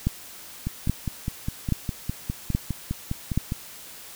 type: two click trains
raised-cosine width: 5 ms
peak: -14 / -9 dBFS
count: 15 / 5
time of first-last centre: 0.67-3.521 / 0.07-3.376 s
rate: 4.91 / 1.21 Hz
effects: white hiss -43 dBFS RMS until 4.15 s